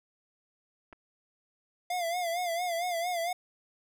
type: clicks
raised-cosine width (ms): 0.5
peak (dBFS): -35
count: 2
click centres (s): 0.927 / 0.93
type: tone with vibrato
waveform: square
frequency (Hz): 695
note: F5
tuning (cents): -9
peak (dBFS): -30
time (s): 1.9-3.33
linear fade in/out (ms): 5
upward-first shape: sine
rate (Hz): 4.4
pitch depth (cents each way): 81
effects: none